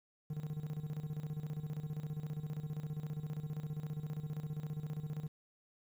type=tone with tremolo; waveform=triangle; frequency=151.9 Hz; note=D#3; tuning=41 cents flat; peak=-34 dBFS; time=0.3-5.28 s; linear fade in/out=5 ms; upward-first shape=square; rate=15 Hz; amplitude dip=70%; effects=11-bit